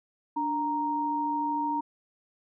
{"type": "tone pair together", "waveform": "sine", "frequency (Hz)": [293.7, 932.3], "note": ["D4", "A#5"], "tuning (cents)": [0, 0], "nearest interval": "octave + minor sixth", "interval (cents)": 2000, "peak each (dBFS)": [-32, -27], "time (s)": [0.36, 1.81], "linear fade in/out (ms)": 10, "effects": []}